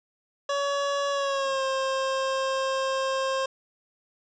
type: tone with pitch glide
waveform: 25% pulse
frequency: 564 to 532.3 Hz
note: C#5 to C5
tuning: +30 to +30 cents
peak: -21 dBFS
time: 0.49-3.46 s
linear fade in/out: 5 ms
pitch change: -100 cents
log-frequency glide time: 1.11-1.63 s
effects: resampled to 16000 Hz + 8-bit